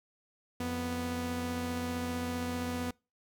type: tone pair together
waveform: sawtooth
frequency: 87.31 / 246.6 Hz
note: F2 / B3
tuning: 0 / -2 cents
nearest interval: octave + tritone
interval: 1798 cents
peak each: -35 / -30 dBFS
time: 0.6-2.91 s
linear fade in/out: 5 ms
effects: noise-tail reverb RT60 0.3 s tail -26 dB re dry